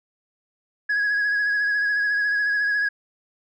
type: tone with vibrato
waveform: sine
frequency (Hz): 1666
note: G#6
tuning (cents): +5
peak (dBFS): -17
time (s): 0.89-2.89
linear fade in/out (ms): 10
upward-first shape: triangle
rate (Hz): 14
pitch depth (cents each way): 36
effects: tanh soft clip ceiling -18 dBFS